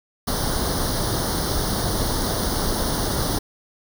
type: noise with comb filter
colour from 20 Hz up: pink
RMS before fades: -23 dBFS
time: 0.27-3.39 s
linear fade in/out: 10 ms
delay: 0.2 ms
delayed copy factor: +0.9
effects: none